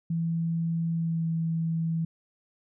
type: tone with pitch glide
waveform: sine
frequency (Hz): 165.8 to 163.8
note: E3 to E3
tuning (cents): +10 to -11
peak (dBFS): -25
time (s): 0.1-2.05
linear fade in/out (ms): 5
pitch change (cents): -21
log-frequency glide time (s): 0.94-1.27
effects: none